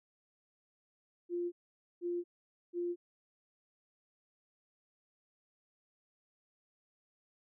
sine tone bursts, 349.2 Hz, F4, in tune, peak -33 dBFS, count 3, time 1.29-2.96 s, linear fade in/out 50 ms, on 230 ms, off 490 ms, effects none

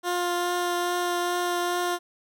15% pulse tone with vibrato, 352.6 Hz, F4, 17 cents sharp, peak -18 dBFS, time 0.03-1.99 s, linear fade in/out 50 ms, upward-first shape triangle, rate 2.4 Hz, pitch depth 11 cents each way, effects none

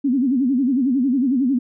sine tone with vibrato, 260.5 Hz, C4, 7 cents flat, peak -15 dBFS, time 0.04-1.59 s, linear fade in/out 10 ms, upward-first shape sine, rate 11 Hz, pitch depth 160 cents each way, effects none

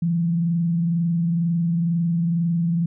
sine tone with frequency modulation, 169 Hz, E3, 43 cents sharp, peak -18 dBFS, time 0.02-2.86 s, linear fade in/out 5 ms, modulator 22.1 Hz, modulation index 0.28, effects none

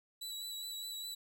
sawtooth tone with vibrato, 3934 Hz, B7, 7 cents flat, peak -38 dBFS, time 0.21-1.15 s, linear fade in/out 10 ms, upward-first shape sine, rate 4.9 Hz, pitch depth 20 cents each way, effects none

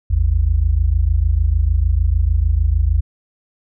sine tone pair together, 53.77 / 80.4 Hz, A1 / E2, -39 / -43 cents, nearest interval perfect fifth, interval 696 cents, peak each -15 dBFS, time 0.1-3.01 s, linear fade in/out 10 ms, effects none

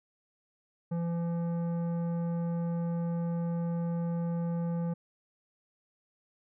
triangle tone with tanh clipping, 169.7 Hz, F3, 49 cents flat, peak -31 dBFS, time 0.91-4.94 s, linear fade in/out 10 ms, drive 16 dB, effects none

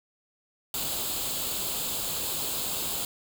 white noise with comb filter, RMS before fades -31 dBFS, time 0.74-3.05 s, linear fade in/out 2 ms, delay 0.26 ms, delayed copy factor +0.65, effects none

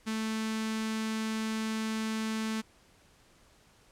sawtooth tone with notch filter, 220 Hz, A3, in tune, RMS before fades -33 dBFS, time 0.06-2.62 s, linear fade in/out 20 ms, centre 580 Hz, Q 0.75, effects pink hiss -62 dBFS RMS until 3.91 s + low-pass 10000 Hz 12 dB/octave

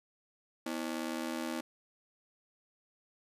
sawtooth ring-modulated tone, 284.9 Hz, C#4, 48 cents sharp, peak -28 dBFS, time 0.66-1.61 s, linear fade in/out 5 ms, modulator 39.6 Hz, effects resampled to 32000 Hz

